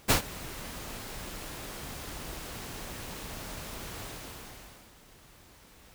pink noise with ADSR envelope, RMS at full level -20 dBFS, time 0.08-4.96 s, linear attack 24 ms, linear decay 110 ms, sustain -21 dB, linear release 920 ms, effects pink hiss -56 dBFS RMS until 5.94 s

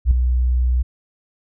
sine tone with ADSR envelope, 62 Hz, B1, 7 cents sharp, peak -7 dBFS, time 0.05-0.83 s, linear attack 60 ms, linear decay 4 ms, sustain -7 dB, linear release 15 ms, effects none

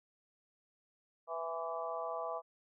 harmonic tone with a mistuned harmonic, 165.2 Hz, E3, 4 cents sharp, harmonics 3 / 4 / 5 / 6 / 7, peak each -44 / -40 / -45 / -45 / -43 dBFS, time 1.27-2.42 s, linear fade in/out 50 ms, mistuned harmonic 6, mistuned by +25 cents, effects none

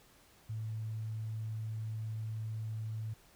sine tone, 110 Hz, A2, in tune, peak -36 dBFS, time 0.49-3.14 s, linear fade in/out 10 ms, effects pink hiss -63 dBFS RMS until 3.35 s

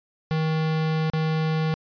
square tone with dropouts, 158.1 Hz, D#3, 28 cents sharp, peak -22 dBFS, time 0.31-1.74 s, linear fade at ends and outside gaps 0 ms, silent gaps 1.1-1.135 s, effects resampled to 11025 Hz

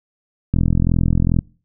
click train, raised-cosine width 5 ms, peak -4 dBFS, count 37, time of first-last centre 0.54-1.389 s, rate 42.4 Hz, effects noise-tail reverb RT60 0.4 s tail -24 dB re dry

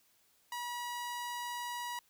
sawtooth tone, 966 Hz, B5, 39 cents flat, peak -34 dBFS, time 0.52-1.99 s, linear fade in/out 2 ms, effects white hiss -70 dBFS RMS until 2.09 s

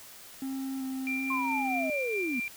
triangle tone with vibrato, 265.3 Hz, C4, 24 cents sharp, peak -30 dBFS, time 0.42-1.9 s, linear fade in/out 2 ms, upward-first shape square, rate 1.3 Hz, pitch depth 13 cents each way
sine tone with tremolo, 2371 Hz, D7, 16 cents sharp, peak -30 dBFS, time 1.07-2.48 s, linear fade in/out 0 ms, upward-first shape sine, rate 4.7 Hz, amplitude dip 35%
sine linear sweep, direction down, 1072 to 226.8 Hz, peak -30 dBFS, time 1.3-2.4 s, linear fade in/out 5 ms
effects white hiss -49 dBFS RMS until 2.56 s

